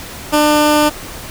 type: tone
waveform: 15% pulse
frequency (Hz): 299.2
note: D4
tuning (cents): +32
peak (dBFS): -3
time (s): 0.32-0.9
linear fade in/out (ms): 20
effects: pink hiss -30 dBFS RMS until 1.3 s